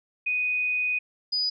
sine tone pair in turn, 2489 / 4949 Hz, D#7 / D#8, 0 / -10 cents, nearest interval octave, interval 1190 cents, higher second, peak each -23 dBFS, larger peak neither, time 0.26-0.99 / 1.32-1.5 s, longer first, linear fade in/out 10 ms, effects none

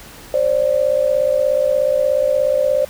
sine tone pair together, 530.5 / 587.3 Hz, C5 / D5, +24 / 0 cents, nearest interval major second, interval 176 cents, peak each -16 dBFS, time 0.34-2.85 s, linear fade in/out 2 ms, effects pink hiss -39 dBFS RMS until 2.89 s

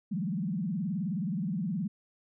sine tone with vibrato, 185 Hz, F#3, in tune, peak -29 dBFS, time 0.11-1.88 s, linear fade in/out 10 ms, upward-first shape sine, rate 19 Hz, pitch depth 280 cents each way, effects none

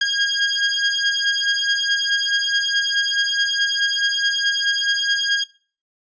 20% pulse beating tone pair, 1626 / 1630.7 Hz, G#6 / G#6, -37 / -32 cents, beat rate 4.7 Hz, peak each -16 / -16 dBFS, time 0.01-5.44 s, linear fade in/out 5 ms, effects noise-tail reverb RT60 0.4 s tail -21 dB re dry + resampled to 16000 Hz

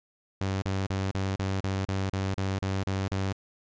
sawtooth tone bursts, 96.3 Hz, G2, 30 cents flat, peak -23 dBFS, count 12, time 0.41-3.326 s, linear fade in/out 0 ms, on 210 ms, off 36 ms, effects resampled to 16000 Hz

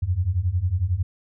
sine beating tone pair, 84 / 95 Hz, E2 / F#2, +33 / +46 cents, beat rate 11 Hz, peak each -24 / -22 dBFS, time 0.02-1.03 s, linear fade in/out 10 ms, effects none

